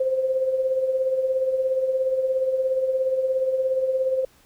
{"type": "tone with tremolo", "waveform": "sine", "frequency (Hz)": 523, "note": "C5", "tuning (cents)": -1, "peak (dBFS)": -17, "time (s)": [0, 4.25], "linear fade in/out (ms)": 5, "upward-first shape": "triangle", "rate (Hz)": 17, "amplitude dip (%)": 60, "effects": ["pink hiss -57 dBFS RMS until 4.45 s"]}